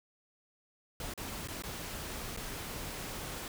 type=noise with dropouts; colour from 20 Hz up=pink; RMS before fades=-41 dBFS; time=1-3.48 s; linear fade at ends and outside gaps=2 ms; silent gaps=1.138-1.176 / 1.475-1.484 / 1.623-1.636 / 2.365-2.372 s; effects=none